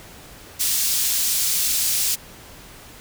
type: high-pass noise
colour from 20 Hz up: pink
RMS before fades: -21 dBFS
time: 0.59-2.16 s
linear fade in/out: 20 ms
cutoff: 5200 Hz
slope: 12 dB/octave
effects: pink hiss -43 dBFS RMS until 3 s